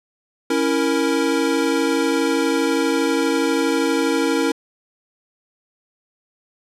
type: chord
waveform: square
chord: A# diminished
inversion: first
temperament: equal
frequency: 277.2 / 329.6 / 466.2 Hz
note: C#4 / E4 / A#4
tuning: 0 / 0 / 0 cents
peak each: -22 dBFS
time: 0.5-4.52 s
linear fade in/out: 5 ms
effects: low-pass 10000 Hz 12 dB/octave